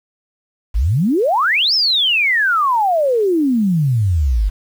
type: exponential two-way sweep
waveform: sine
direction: up then down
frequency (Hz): 46.25 to 5450 to 46.25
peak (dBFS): -12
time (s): 0.74-4.5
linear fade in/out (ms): 20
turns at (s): 1.74
effects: 7-bit